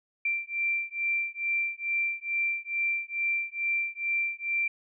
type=beating tone pair; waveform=sine; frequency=2355 / 2357.3 Hz; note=D7 / D7; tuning=+4 / +6 cents; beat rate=2.3 Hz; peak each=-30 / -30 dBFS; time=0.25-4.68 s; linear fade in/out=5 ms; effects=none